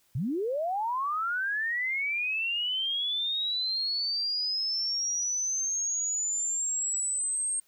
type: linear sweep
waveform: sine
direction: up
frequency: 105.2 to 8540 Hz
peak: -27 dBFS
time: 0.15-7.6 s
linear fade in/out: 5 ms
effects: white hiss -67 dBFS RMS until 7.67 s